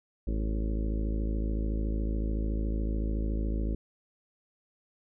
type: harmonic tone with a mistuned harmonic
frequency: 53.8 Hz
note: A1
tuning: 38 cents flat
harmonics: 1 / 2 / 3 / 4 / 5 / 6 / 7 / 8 / 9 / 10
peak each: -28 / -41 / -43 / -38 / -42 / -40 / -47 / -46 / -51 / -49 dBFS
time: 0.27-3.75 s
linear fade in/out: 5 ms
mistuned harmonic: 10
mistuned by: +57 cents
effects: none